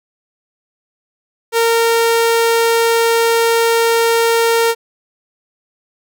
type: tone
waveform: sawtooth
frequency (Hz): 460.5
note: A#4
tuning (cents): -21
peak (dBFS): -7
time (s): 1.52-4.75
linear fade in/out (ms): 50
effects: none